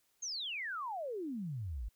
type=exponential sweep; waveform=sine; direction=down; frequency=6650 to 48.54 Hz; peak=-37 dBFS; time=0.22-1.89 s; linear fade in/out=10 ms; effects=white hiss -75 dBFS RMS until 1.95 s